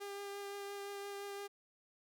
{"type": "tone with vibrato", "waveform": "sawtooth", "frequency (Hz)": 401.3, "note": "G4", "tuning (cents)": 41, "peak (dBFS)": -39, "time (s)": [0, 1.48], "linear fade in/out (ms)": 20, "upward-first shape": "triangle", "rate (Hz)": 5.8, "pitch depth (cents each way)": 14, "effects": []}